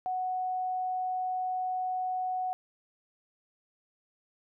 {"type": "tone", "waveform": "sine", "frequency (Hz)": 740, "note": "F#5", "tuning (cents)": 0, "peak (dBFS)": -29, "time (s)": [0.06, 2.53], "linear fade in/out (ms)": 0, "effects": []}